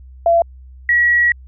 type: tone pair in turn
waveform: sine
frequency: 677 / 1919.3 Hz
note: E5 / B6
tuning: +46 / -50 cents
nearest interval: octave + tritone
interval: 1804 cents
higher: second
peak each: -9 / -10 dBFS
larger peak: first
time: 0.26-0.42 / 0.89-1.32 s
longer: second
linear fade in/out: 2 ms
effects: added 64 Hz sine -36 dBFS peak until 1.47 s